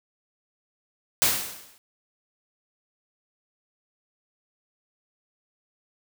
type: noise with exponential decay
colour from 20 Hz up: white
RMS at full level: -18 dBFS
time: 1.22-1.78 s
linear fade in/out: 0 ms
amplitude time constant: 120 ms
effects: none